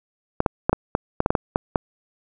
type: clicks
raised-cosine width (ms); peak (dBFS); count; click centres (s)
1; -3; 11; 0.404 / 0.462 / 0.695 / 0.73 / 0.951 / 1.204 / 1.261 / 1.305 / 1.352 / 1.559 / 1.758
effects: none